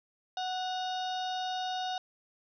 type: harmonic tone with a mistuned harmonic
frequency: 740 Hz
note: F#5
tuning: in tune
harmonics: 1 / 2 / 4 / 5 / 6 / 7 / 8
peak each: -33 / -44 / -44 / -40 / -51 / -50 / -53 dBFS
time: 0.37-1.98 s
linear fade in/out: 2 ms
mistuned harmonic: 4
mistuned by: -48 cents
effects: none